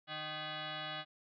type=tone with frequency modulation; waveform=sine; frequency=1077 Hz; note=C6; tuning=50 cents sharp; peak=-39 dBFS; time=0.07-1.05 s; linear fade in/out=50 ms; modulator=462 Hz; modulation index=5.9; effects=none